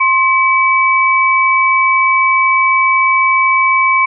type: tone pair together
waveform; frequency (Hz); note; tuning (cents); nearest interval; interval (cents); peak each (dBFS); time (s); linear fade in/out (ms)
sine; 1057 / 2287; C6 / D7; +17 / -47; octave + minor second; 1336; -11; 0-4.06; 10
effects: none